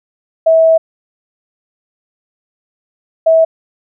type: tone pair in turn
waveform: sine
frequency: 649 / 649 Hz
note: E5 / E5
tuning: -27 / -27 cents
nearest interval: unison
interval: 0 cents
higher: neither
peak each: -5 dBFS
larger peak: neither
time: 0.46-0.78 / 3.26-3.45 s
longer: first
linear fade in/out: 10 ms
effects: none